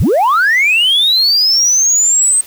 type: linear sweep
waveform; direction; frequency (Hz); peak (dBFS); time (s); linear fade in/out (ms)
sine; up; 51.5 to 8372; -6; 0-2.41; 5
effects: tanh soft clip ceiling -6 dBFS + white hiss -37 dBFS RMS until 2.46 s